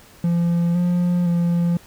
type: tone with pitch steps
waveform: triangle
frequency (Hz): 171.2 / 176.4 / 172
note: F3 / F3 / F3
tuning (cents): -34 / +18 / -26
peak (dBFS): -14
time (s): 0.24-1.77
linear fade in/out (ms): 2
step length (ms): 510
effects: pink hiss -48 dBFS RMS until 1.86 s